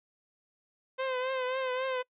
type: tone with vibrato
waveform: sawtooth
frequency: 516 Hz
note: C5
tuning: 24 cents flat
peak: -26 dBFS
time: 0.98-2.03 s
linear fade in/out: 20 ms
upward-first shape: triangle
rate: 3.7 Hz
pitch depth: 57 cents each way
effects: noise-tail reverb RT60 0.1 s tail -25 dB re dry + resampled to 8000 Hz